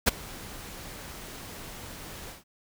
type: noise with ADSR envelope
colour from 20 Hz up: pink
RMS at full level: -18 dBFS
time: 0.06-2.44 s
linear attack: 20 ms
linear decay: 17 ms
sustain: -24 dB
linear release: 150 ms
effects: none